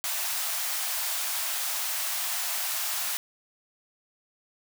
white high-pass noise, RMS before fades -30 dBFS, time 0.04-3.17 s, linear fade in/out 0 ms, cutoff 610 Hz, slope 96 dB/octave, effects none

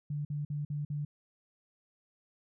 sine tone bursts, 146.83 Hz, D3, in tune, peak -32 dBFS, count 5, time 0.1-1.05 s, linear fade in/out 5 ms, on 150 ms, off 50 ms, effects none

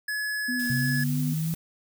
square tone, 1700 Hz, G#6, 40 cents sharp, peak -28 dBFS, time 0.08-1.04 s, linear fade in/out 5 ms
sine tone with vibrato, 246.3 Hz, B3, 5 cents flat, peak -28 dBFS, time 0.48-1.34 s, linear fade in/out 10 ms, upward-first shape triangle, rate 3.1 Hz, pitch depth 36 cents each way
blue noise, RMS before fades -39 dBFS, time 0.59-1.55 s, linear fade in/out 5 ms
sine exponential sweep, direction up, 130.81 to 164.81 Hz, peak -25 dBFS, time 0.7-1.54 s, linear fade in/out 0 ms
effects none

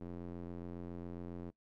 square tone with band-pass filter, 43.65 Hz, F1, in tune, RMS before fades -45 dBFS, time 0-1.51 s, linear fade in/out 20 ms, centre 290 Hz, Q 1.1, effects noise-tail reverb RT60 0.1 s tail -21 dB re dry

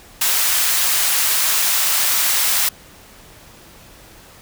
white high-pass noise, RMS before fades -17 dBFS, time 0.21-2.69 s, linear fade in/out 5 ms, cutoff 860 Hz, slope 12 dB/octave, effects pink hiss -44 dBFS RMS until 4.41 s

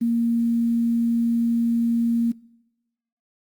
sine tone with quantisation, 233.1 Hz, A#3, in tune, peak -18 dBFS, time 0.01-2.32 s, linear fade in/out 10 ms, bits 8, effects noise-tail reverb RT60 1.0 s tail -24 dB re dry + Opus 32 kbps

